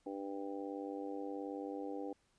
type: harmonic tone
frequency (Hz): 98.7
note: G2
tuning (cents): +12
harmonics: 3 / 4 / 5 / 6 / 7 / 8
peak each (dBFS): -43 / -48 / -45 / -56 / -57 / -49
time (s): 0.06-2.13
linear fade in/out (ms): 5
effects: pink hiss -75 dBFS RMS until 2.38 s + resampled to 22050 Hz